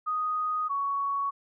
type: tone pair in turn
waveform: sine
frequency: 1244.5 / 1117.1 Hz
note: D#6 / C#6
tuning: 0 / +13 cents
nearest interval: major second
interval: 187 cents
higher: first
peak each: -26 dBFS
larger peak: neither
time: 0.06-0.69 / 0.69-1.31 s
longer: first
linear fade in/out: 20 ms
effects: none